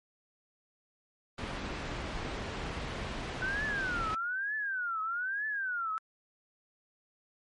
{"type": "low-pass noise", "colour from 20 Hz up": "pink", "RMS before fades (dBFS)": -38, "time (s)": [1.38, 4.15], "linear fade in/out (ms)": 5, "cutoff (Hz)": 3300, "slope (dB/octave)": 12}
{"type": "tone with vibrato", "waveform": "sine", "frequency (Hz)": 1494, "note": "F#6", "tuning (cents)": 16, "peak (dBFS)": -31, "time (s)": [3.42, 5.98], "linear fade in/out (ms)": 0, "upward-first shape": "triangle", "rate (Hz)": 1.1, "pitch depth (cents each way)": 280}
{"effects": ["MP3 48 kbps"]}